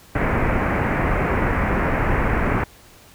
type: low-pass noise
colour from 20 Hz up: pink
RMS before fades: -20 dBFS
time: 0.15-2.64 s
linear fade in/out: 5 ms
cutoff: 2300 Hz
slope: 48 dB/octave
effects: pink hiss -48 dBFS RMS until 3.14 s